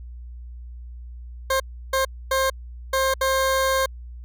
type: tone bursts at uneven times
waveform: 20% pulse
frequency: 531 Hz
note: C5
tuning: 25 cents sharp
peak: -14 dBFS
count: 5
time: 1.5-1.6 / 1.93-2.05 / 2.31-2.5 / 2.93-3.14 / 3.21-3.86 s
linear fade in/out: 5 ms
effects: added 60 Hz sine -35 dBFS peak until 4.24 s